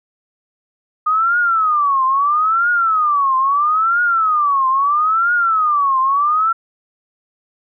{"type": "tone with vibrato", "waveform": "sine", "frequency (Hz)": 1226, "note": "D#6", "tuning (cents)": -26, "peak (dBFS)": -12, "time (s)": [1.06, 6.53], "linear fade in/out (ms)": 10, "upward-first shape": "triangle", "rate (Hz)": 0.76, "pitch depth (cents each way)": 290, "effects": []}